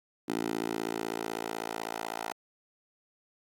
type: tone with high-pass filter sweep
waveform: 10% pulse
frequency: 56 Hz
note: A1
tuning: 31 cents sharp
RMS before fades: -35 dBFS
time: 0.28-2.33 s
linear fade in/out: 10 ms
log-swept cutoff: 300 to 670 Hz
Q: 1.8
effects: AAC 64 kbps